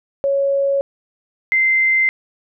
sine tone pair in turn, 554.4 / 2079 Hz, C#5 / C7, 0 / -12 cents, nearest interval octave + major seventh, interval 2288 cents, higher second, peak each -14 / -12 dBFS, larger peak second, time 0.24-0.81 / 1.52-2.09 s, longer neither, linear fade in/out 0 ms, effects none

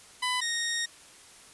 15% pulse tone pair in turn, 1000 / 1862.8 Hz, B5 / A#6, +21 / -2 cents, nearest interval major seventh, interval 1077 cents, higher second, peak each -20 / -22 dBFS, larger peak first, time 0.22-0.41 / 0.41-0.86 s, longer second, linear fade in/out 10 ms, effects white hiss -52 dBFS RMS until 1.53 s + resampled to 24000 Hz

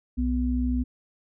sine tone pair together, 62.82 / 249.2 Hz, B1 / B3, +30 / +16 cents, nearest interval 2 octaves, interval 2386 cents, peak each -25 dBFS, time 0.17-0.84 s, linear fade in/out 20 ms, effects none

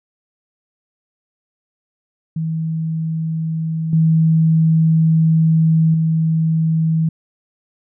sine tone with level steps, 160.9 Hz, E3, 42 cents flat, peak -18 / -10 / -13 dBFS, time 2.36-7.09 s, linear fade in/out 5 ms, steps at 3.93 / 5.94 s, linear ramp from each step 2 ms, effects none

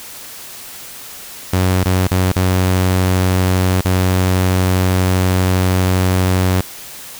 sawtooth tone with dropouts, 92.5 Hz, F#2, in tune, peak -8 dBFS, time 1.53-6.61 s, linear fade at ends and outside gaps 5 ms, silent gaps 1.838-1.856 / 2.075-2.112 / 2.32-2.359 / 3.81-3.849 s, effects white hiss -33 dBFS RMS until 7.19 s

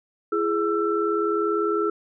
sine tone cluster, 337.3 / 417.3 / 1335 Hz, E4 / G#4 / E6, +40 / +8 / +22 cents, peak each -26 / -23 / -26 dBFS, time 0.32-1.9 s, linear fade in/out 5 ms, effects none

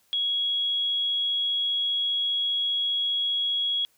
sine tone, 3325 Hz, G#7, 1 cent sharp, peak -23 dBFS, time 0.13-3.85 s, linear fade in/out 0 ms, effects white hiss -65 dBFS RMS until 3.97 s

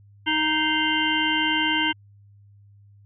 harmonic tone with a mistuned harmonic, 311.1 Hz, D#4, in tune, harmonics 1 / 3 / 5 / 7 / 9 / 10, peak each -27 / -27 / -27 / -27 / -27 / -27 dBFS, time 0.26-1.93 s, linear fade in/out 20 ms, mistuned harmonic 7, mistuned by -67 cents, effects added 101 Hz sine -49 dBFS peak until 3.05 s

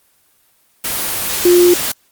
sine tone in noise, 353.5 Hz, F4, 21 cents sharp, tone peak -6 dBFS, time 1.45-1.74 s, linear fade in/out 5 ms, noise white, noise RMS -19 dBFS, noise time 0.84-1.92 s, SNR +10 dB, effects white hiss -56 dBFS RMS until 2.11 s + Opus 24 kbps

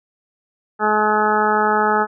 harmonic tone, 212.8 Hz, G#3, 42 cents sharp, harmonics 1 / 2 / 3 / 4 / 5 / 6 / 7 / 8, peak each -25 / -21 / -27 / -18 / -29 / -20 / -24 / -27 dBFS, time 0.79-2.07 s, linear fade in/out 50 ms, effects none

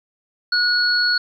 sine tone pair together, 1456 / 4363 Hz, F#6 / C#8, -28 / -28 cents, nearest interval octave + perfect fifth, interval 1900 cents, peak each -18 / -18 dBFS, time 0.52-1.18 s, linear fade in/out 5 ms, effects 9-bit

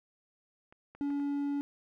clicks, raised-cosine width 0.5 ms, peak -40 / -36 / -37 / -40 dBFS, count 4, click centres 0.725 / 0.95 / 1.104 / 1.199 s
triangle tone, 284.5 Hz, C#4, 45 cents sharp, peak -28 dBFS, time 1.01-1.61 s, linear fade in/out 0 ms
effects none

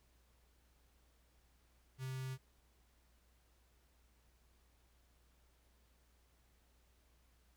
square tone with notch filter, 131.1 Hz, C3, 4 cents sharp, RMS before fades -43 dBFS, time 1.98-2.38 s, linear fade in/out 50 ms, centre 580 Hz, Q 0.67, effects added 60 Hz sine -70 dBFS peak until 7.56 s + pink hiss -75 dBFS RMS until 7.56 s

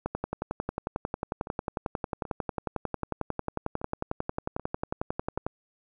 two click trains, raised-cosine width 1 ms, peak -24 / -15 dBFS, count 7 / 61, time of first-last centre 0.69-5.377 / 0.06-5.465 s, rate 1.28 / 11.1 Hz, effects none

